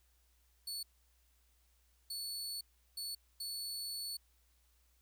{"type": "tone bursts at uneven times", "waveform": "sawtooth", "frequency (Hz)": 4435, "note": "C#8", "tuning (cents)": 0, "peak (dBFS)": -37, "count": 4, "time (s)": [[0.67, 0.83], [2.1, 2.61], [2.97, 3.15], [3.4, 4.17]], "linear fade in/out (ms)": 5, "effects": ["added 60 Hz sine -70 dBFS peak until 5.01 s", "white hiss -75 dBFS RMS until 5.01 s"]}